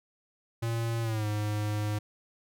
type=tone with pitch glide; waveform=square; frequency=115.4 to 105.21 Hz; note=A#2 to G#2; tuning=-17 to +23 cents; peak=-29 dBFS; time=0.62-1.99 s; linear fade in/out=10 ms; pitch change=-160 cents; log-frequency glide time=1.02-1.26 s; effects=none